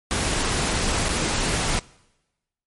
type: noise with dropouts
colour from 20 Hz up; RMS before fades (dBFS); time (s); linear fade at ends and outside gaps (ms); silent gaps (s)
pink; -23; 0.11-1.79; 0; 1.085-1.09
effects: noise-tail reverb RT60 1.0 s tail -23 dB re dry + MP3 48 kbps